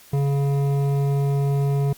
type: tone with hard clipping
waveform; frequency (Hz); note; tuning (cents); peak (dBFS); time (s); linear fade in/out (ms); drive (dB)
sine; 140.2; C#3; +20; -20; 0.13-1.93; 5; 11
effects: white hiss -49 dBFS RMS until 1.97 s + Opus 48 kbps